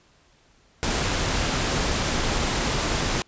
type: noise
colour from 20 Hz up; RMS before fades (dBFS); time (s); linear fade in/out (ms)
pink; -24; 0.83-3.22; 0
effects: pink hiss -59 dBFS RMS until 3.27 s + resampled to 16000 Hz